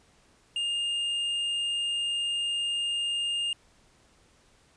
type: tone with tanh clipping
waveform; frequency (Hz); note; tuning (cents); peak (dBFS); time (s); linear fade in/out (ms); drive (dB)
triangle; 2821; F7; +17; -28; 0.56-3.53; 2; 10
effects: pink hiss -62 dBFS RMS until 4.76 s + resampled to 22050 Hz